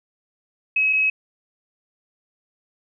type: tone pair in turn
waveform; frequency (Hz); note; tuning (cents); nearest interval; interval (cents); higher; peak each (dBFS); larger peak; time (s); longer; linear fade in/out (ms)
sine; 2559 / 2559; D#7 / D#7; +48 / +48; unison; 0; neither; -16; neither; 0.76-0.93 / 0.93-1.1; neither; 5
effects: none